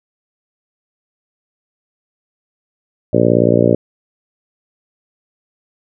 harmonic tone, 58.5 Hz, A#1, 7 cents sharp, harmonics 2 / 3 / 4 / 5 / 6 / 7 / 8 / 9 / 10, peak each -18 / -18 / -18 / -18 / -18 / -18 / -18 / -18 / -18 dBFS, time 3.13-3.75 s, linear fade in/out 5 ms, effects none

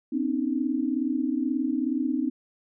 sine tone cluster, 251.3 / 273.5 / 310.1 Hz, B3 / C#4 / D#4, +30 / -23 / -6 cents, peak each -28 dBFS, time 0.12-2.3 s, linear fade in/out 10 ms, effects none

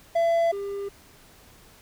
triangle tone pair in turn, 672 / 399.6 Hz, E5 / G4, +33 / +33 cents, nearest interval major sixth, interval 900 cents, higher first, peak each -17 / -27 dBFS, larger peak first, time 0.15-0.52 / 0.52-0.89 s, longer neither, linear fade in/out 10 ms, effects pink hiss -53 dBFS RMS until 1.81 s

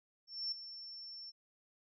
sine tone with ADSR envelope, 5410 Hz, E8, 44 cents sharp, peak -34 dBFS, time 0.27-1.32 s, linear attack 250 ms, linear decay 5 ms, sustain -12 dB, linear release 30 ms, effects none

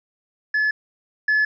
triangle tone pair in turn, 1718 / 1718 Hz, A6 / A6, -42 / -42 cents, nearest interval unison, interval 0 cents, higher neither, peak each -15 / -13 dBFS, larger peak second, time 0.54-0.71 / 1.28-1.45 s, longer neither, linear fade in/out 5 ms, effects tanh soft clip ceiling -10 dBFS + resampled to 16000 Hz

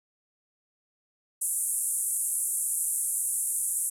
white band-pass noise, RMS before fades -29 dBFS, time 1.41-3.9 s, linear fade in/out 10 ms, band 8300 to 11000 Hz, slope 48 dB/octave, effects none

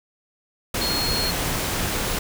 sine tone in noise, 4283 Hz, C8, 40 cents sharp, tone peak -24 dBFS, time 0.81-1.31 s, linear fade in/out 5 ms, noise pink, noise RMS -25 dBFS, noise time 0.74-2.19 s, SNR -2 dB, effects none

